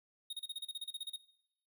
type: tone bursts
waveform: square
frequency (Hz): 3729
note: A#7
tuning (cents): 0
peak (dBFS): -39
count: 14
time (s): 0.3-1.162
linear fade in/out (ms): 5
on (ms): 30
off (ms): 34
effects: noise-tail reverb RT60 0.8 s tail -18 dB re dry